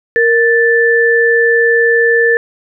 sine tone pair together, 466.2 / 1760.1 Hz, A#4 / A6, 0 / 0 cents, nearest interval octave + major seventh, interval 2300 cents, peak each -10 dBFS, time 0.16-2.37 s, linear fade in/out 0 ms, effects none

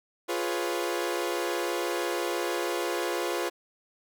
sawtooth chord, C# dominant seventh, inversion first, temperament equal, 349.2 / 415.3 / 493.9 / 554.4 Hz, E#4 / G#4 / B4 / C#5, 0 / 0 / 0 / 0 cents, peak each -27 / -31 / -30 / -32 dBFS, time 0.28-3.5 s, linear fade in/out 20 ms, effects none

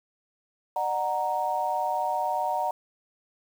sine chord, D augmented, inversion none, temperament equal with one note detuned, 602.1 / 740 / 932.3 Hz, D5 / F#5 / A#5, +43 / 0 / 0 cents, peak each -32 / -28 / -28 dBFS, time 0.76-2.71 s, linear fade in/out 2 ms, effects 8-bit

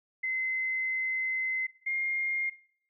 sine tone pair in turn, 2055 / 2124 Hz, C7 / C7, -32 / +25 cents, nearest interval minor second, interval 57 cents, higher second, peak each -28 dBFS, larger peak neither, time 0.23-1.67 / 1.86-2.5 s, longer first, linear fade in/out 10 ms, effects noise-tail reverb RT60 0.6 s tail -18 dB re dry

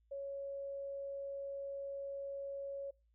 sine tone, 555 Hz, C#5, 2 cents sharp, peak -40 dBFS, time 0.11-2.91 s, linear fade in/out 10 ms, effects noise-tail reverb RT60 0.3 s tail -24 dB re dry + added 56 Hz sine -70 dBFS peak until 3.14 s

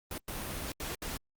pink noise bursts at uneven times, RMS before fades -38 dBFS, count 4, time 0.11-0.18 / 0.28-0.72 / 0.8-0.95 / 1.02-1.17 s, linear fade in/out 2 ms, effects Opus 32 kbps

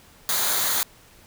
white noise with comb filter, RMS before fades -23 dBFS, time 0.29-0.83 s, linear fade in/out 0 ms, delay 0.37 ms, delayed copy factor -0.55, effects pink hiss -52 dBFS RMS until 1.26 s

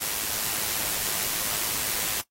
white noise with amplitude modulation, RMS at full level -26 dBFS, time 0-2.22 s, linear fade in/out 20 ms, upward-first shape sine, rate 106 Hz, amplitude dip 45%, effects noise-tail reverb RT60 0.1 s tail -17 dB re dry + AAC 48 kbps

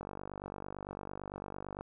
click train, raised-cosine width 1 ms, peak -27 dBFS, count 89, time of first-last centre 0.01-1.81 s, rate 48.9 Hz, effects none

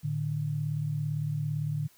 sine tone pair together, 112.27 / 150 Hz, A2 / D3, +35 / +37 cents, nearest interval perfect fourth, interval 502 cents, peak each -34 / -29 dBFS, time 0.03-1.88 s, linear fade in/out 20 ms, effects white hiss -61 dBFS RMS until 1.97 s

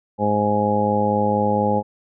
harmonic tone, 104.2 Hz, G#2, 6 cents sharp, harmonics 1 / 2 / 3 / 4 / 5 / 6 / 7 / 8, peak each -27 / -22 / -30 / -27 / -22 / -31 / -33 / -21 dBFS, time 0.18-1.83 s, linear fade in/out 50 ms, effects none

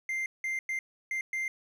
triangle tone bursts at uneven times, 2093 Hz, C7, in tune, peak -28 dBFS, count 5, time 0.09-0.26 / 0.44-0.59 / 0.69-0.79 / 1.11-1.21 / 1.33-1.48 s, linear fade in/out 2 ms, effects none

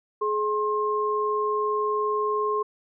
sine tone pair together, 422.8 / 1065.4 Hz, G#4 / C6, +31 / +31 cents, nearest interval octave + major third, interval 1600 cents, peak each -25 dBFS, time 0.21-2.63 s, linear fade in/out 10 ms, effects none

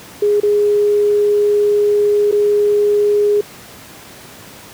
sine tone with dropouts, 413.7 Hz, G#4, 7 cents flat, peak -10 dBFS, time 0.22-3.41 s, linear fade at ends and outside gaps 5 ms, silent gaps 0.402-0.431 / 2.314-2.323 s, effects pink hiss -37 dBFS RMS until 4.73 s + high-pass 100 Hz 12 dB/octave

